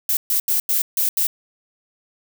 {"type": "noise bursts at uneven times", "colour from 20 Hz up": "violet", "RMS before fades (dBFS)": -19, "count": 6, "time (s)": [[0.09, 0.17], [0.3, 0.4], [0.48, 0.6], [0.69, 0.82], [0.97, 1.09], [1.17, 1.27]], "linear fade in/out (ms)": 2, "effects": []}